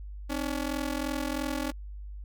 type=ring-modulated tone; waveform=sawtooth; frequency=283.5 Hz; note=C#4; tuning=39 cents sharp; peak=-23 dBFS; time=0.29-1.72 s; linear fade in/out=20 ms; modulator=21.5 Hz; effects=added 50 Hz sine -38 dBFS peak until 2.24 s